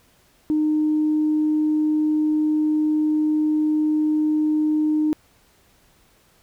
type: tone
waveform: sine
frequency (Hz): 306.3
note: D#4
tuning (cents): -27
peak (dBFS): -16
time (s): 0.5-5.13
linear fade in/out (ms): 0
effects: tanh soft clip ceiling -12 dBFS + pink hiss -58 dBFS RMS until 6.42 s